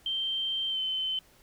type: tone with pitch glide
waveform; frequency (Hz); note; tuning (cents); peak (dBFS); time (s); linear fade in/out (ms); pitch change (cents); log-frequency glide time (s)
sine; 3136 to 3066; G7 to G7; 0 to -39; -28; 0.06-1.19; 2; -39; 0.69-0.79
effects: pink hiss -60 dBFS RMS until 1.42 s